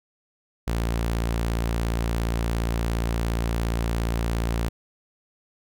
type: tone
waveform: sawtooth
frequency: 57.2 Hz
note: A#1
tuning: 32 cents flat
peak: -19 dBFS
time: 0.67-4.69 s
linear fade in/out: 10 ms
effects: none